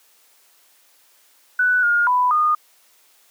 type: tone with pitch steps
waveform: sine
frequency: 1488 / 1422 / 994 / 1225 Hz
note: F#6 / F6 / B5 / D#6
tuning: +9 / +31 / +11 / -27 cents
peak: -14 dBFS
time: 1.59-2.55 s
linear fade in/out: 5 ms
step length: 240 ms
effects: white hiss -56 dBFS RMS until 3.3 s + high-pass 400 Hz 12 dB/octave